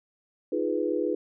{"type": "chord", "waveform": "sine", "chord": "F half-diminished seventh", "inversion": "third", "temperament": "equal with one note detuned", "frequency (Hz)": [311.1, 349.2, 416.7, 493.9], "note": ["Eb4", "F4", "Ab4", "Cb5"], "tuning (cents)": [0, 0, 6, 0], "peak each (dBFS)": -30, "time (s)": [0.52, 1.15], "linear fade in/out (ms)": 5, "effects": []}